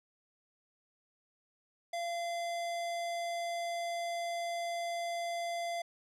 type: tone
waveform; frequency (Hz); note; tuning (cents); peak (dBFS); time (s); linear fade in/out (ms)
square; 686; F5; -31; -35; 1.93-5.82; 5
effects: low-pass 9000 Hz 12 dB/octave